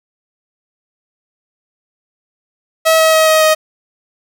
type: tone with pitch steps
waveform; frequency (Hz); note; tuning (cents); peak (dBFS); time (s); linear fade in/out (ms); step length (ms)
sawtooth; 644 / 639.6 / 635.1 / 630.7 / 626.4; E5 / D#5 / D#5 / D#5 / D#5; -41 / +48 / +35 / +23 / +11; -4; 2.85-3.55; 20; 140
effects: none